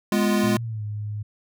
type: chord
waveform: square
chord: F diminished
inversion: first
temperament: equal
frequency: 207.7 / 246.9 / 349.2 Hz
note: Ab3 / Cb4 / F4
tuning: 0 / 0 / 0 cents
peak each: -21 / -27 / -26 dBFS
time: 0.12-0.57 s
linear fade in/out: 2 ms
type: tone with pitch glide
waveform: sine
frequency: 116.54 to 105.03 Hz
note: A#2 to G#2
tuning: 0 to +20 cents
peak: -27 dBFS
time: 0.43-1.23 s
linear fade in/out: 10 ms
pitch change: -180 cents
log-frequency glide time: 0.63-0.83 s
effects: none